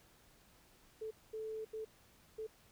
sine tone bursts at uneven times, 438.1 Hz, A4, 7 cents flat, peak -40 dBFS, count 4, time 1.01-1.11 / 1.33-1.65 / 1.73-1.85 / 2.38-2.47 s, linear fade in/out 10 ms, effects pink hiss -66 dBFS RMS until 2.71 s

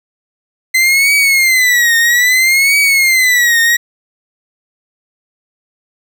40% pulse tone with vibrato, 2047 Hz, C7, 38 cents flat, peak -7 dBFS, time 0.74-3.77 s, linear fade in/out 10 ms, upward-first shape triangle, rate 0.61 Hz, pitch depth 190 cents each way, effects none

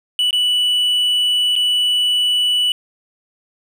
triangle tone with dropouts, 2960 Hz, F#7, in tune, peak -12 dBFS, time 0.19-2.72 s, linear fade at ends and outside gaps 1 ms, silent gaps 0.308-0.329 / 1.555-1.562 s, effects none

